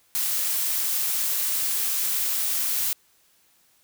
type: noise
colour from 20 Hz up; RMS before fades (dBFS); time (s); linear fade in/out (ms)
blue; -25; 0.15-2.93; 0
effects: white hiss -62 dBFS RMS until 3.83 s